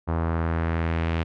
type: tone with low-pass filter sweep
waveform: sawtooth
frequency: 82.41 Hz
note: E2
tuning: in tune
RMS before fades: -25 dBFS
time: 0.07-1.24 s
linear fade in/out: 20 ms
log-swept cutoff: 1100 to 2800 Hz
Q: 1.6
effects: none